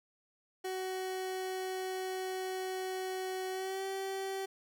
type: tone with pitch glide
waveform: 30% pulse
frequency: 374.5 to 386.1 Hz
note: F#4 to G4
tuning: +21 to -26 cents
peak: -33 dBFS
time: 0.64-4.46 s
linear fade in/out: 10 ms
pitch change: +53 cents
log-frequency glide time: 3.5-3.84 s
effects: none